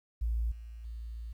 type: tone with level steps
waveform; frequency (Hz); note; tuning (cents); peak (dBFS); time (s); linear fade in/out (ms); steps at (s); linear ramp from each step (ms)
sine; 56.9; A#1; -41; -28 / -42 / -38; 0.21-1.33; 10; 0.51 / 0.84; 10
effects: 11-bit